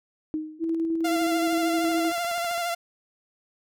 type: tone with exponential decay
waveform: sine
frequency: 310.7 Hz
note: D#4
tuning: 2 cents flat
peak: -23 dBFS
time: 0.34-0.79 s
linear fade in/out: 0 ms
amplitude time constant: 96 ms
type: tone with tremolo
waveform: sine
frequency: 328 Hz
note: E4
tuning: 9 cents flat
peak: -22 dBFS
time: 0.59-2.13 s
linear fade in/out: 50 ms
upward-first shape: square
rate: 9.6 Hz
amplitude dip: 25%
type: tone with vibrato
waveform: sawtooth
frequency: 690 Hz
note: F5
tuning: 21 cents flat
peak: -22 dBFS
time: 1.04-2.75 s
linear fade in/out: 10 ms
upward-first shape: sine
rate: 13 Hz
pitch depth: 36 cents each way
type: click train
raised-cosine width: 0.5 ms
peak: -28 dBFS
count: 12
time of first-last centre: 1.85-2.578 s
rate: 15.1 Hz
effects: none